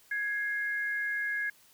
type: tone pair together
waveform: sine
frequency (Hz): 1661.2 / 2123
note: G#6 / C7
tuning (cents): 0 / +25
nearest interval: major third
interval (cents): 425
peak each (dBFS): -30 / -37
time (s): 0.11-1.5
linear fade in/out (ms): 5
effects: white hiss -61 dBFS RMS until 1.73 s